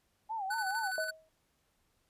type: tone with vibrato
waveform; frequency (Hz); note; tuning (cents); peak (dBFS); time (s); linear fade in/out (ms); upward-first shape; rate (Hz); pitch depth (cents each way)
sine; 830.6; G#5; 0; -34; 0.29-0.92; 20; sine; 4.5; 160
type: tone with tremolo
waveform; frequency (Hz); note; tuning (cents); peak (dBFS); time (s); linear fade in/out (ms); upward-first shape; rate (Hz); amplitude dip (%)
square; 1497; F#6; +20; -34; 0.5-1.11; 10; square; 12; 40
type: tone with exponential decay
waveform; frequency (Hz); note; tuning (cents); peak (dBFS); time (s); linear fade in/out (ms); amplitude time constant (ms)
sine; 636; D#5; +38; -30; 0.98-1.29; 1; 66
effects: pink hiss -75 dBFS RMS until 2.09 s + resampled to 32000 Hz